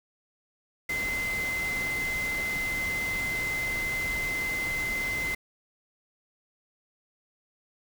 sine tone in noise, 2061 Hz, C7, 27 cents flat, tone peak -28 dBFS, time 0.89-5.35 s, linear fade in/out 5 ms, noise pink, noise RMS -37 dBFS, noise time 0.89-5.35 s, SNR +6 dB, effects none

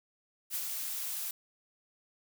blue noise with ADSR envelope, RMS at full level -34 dBFS, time 0.5-1.31 s, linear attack 50 ms, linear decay 59 ms, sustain -3 dB, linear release 4 ms, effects none

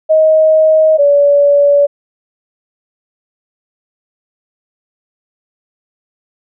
sine tone pair in turn, 629 / 572.3 Hz, D#5 / D5, +19 / -45 cents, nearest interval major second, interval 164 cents, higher first, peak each -5 dBFS, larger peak neither, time 0.09-0.98 / 0.98-1.87 s, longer neither, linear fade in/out 20 ms, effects none

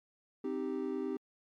triangle chord, C minor, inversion none, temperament equal, 261.6 / 311.1 / 392 Hz, C4 / Eb4 / G4, 0 / 0 / 0 cents, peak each -36 / -37 / -35 dBFS, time 0.44-1.17 s, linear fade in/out 5 ms, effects MP3 96 kbps

